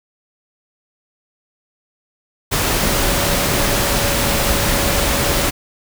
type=tone in noise; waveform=sine; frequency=565 Hz; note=C#5; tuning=33 cents sharp; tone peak=-26 dBFS; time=2.79-5.48 s; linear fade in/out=20 ms; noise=pink; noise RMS=-17 dBFS; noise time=2.51-5.51 s; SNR=-12 dB; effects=none